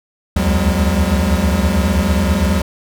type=tone cluster; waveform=square; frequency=69.4 / 75.6 / 84.8 / 182.3 / 201.7 Hz; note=C#2 / D#2 / E2 / F#3 / G3; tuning=+3 / -49 / +50 / -25 / +50 cents; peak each=-20 dBFS; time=0.36-2.62 s; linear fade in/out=5 ms; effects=none